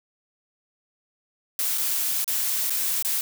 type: noise with dropouts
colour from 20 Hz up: blue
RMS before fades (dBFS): -25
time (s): 1.59-3.21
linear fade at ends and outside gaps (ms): 1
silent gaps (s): 1.777-1.781 / 2.244-2.278 / 2.698-2.704 / 3.025-3.048
effects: none